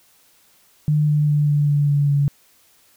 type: tone with pitch steps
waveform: sine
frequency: 150.5 / 149.12 / 147.74 / 146.38 / 145.04 / 143.7 / 142.38 Hz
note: D3 / D3 / D3 / D3 / D3 / D3 / C#3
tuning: +43 / +27 / +11 / -5 / -21 / -37 / +47 cents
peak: -14 dBFS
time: 0.88-2.28 s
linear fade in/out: 0 ms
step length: 200 ms
effects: white hiss -56 dBFS RMS until 2.96 s